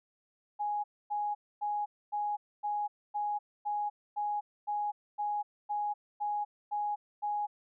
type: tone bursts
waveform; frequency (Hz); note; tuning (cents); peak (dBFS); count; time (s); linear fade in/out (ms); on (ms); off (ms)
sine; 830.6; G#5; 0; -30; 14; 0.59-7.47; 20; 250; 260
effects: none